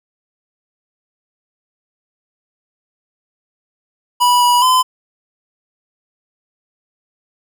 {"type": "tone with pitch steps", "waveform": "square", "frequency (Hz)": [980, 974, 1020], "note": ["B5", "B5", "C6"], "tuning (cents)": [-14, -24, -44], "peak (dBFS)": -10, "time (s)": [4.2, 4.83], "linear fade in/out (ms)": 20, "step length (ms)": 210, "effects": []}